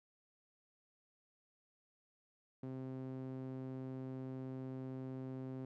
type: tone with band-pass filter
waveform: sawtooth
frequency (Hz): 130.81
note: C3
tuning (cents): 0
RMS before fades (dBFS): -45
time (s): 2.63-5.65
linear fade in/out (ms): 2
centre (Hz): 270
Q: 1.2
effects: none